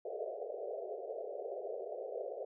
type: band-pass noise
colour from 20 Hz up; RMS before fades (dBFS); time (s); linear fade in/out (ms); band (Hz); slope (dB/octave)
pink; -42; 0.05-2.45; 5; 390 to 700; 96
effects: none